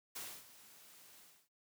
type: noise with ADSR envelope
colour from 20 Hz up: white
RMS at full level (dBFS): -44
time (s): 0.15-1.49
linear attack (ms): 12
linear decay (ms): 270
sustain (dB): -16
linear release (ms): 290
effects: noise-tail reverb RT60 0.2 s tail -25 dB re dry + high-pass 100 Hz 12 dB/octave